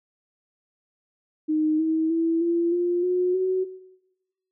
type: tone with pitch steps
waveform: sine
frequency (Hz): 309.6 / 319.4 / 329.5 / 340 / 350.7 / 361.9 / 373.3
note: D#4 / D#4 / E4 / F4 / F4 / F#4 / F#4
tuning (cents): -9 / +45 / -1 / -46 / +7 / -38 / +15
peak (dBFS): -20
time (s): 1.48-3.65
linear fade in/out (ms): 20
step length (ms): 310
effects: noise-tail reverb RT60 1.0 s tail -18 dB re dry